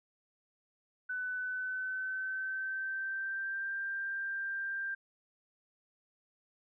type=tone with pitch glide; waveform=sine; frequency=1500 to 1584.6 Hz; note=F#6 to G6; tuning=+23 to +18 cents; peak=-34 dBFS; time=1.09-4.95 s; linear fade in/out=10 ms; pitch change=+95 cents; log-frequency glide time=1.33-3.75 s; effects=none